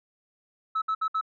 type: tone bursts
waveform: sine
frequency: 1300 Hz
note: E6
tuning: 24 cents flat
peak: -22 dBFS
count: 4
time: 0.75-1.212 s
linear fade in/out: 10 ms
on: 69 ms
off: 62 ms
effects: tanh soft clip ceiling -22 dBFS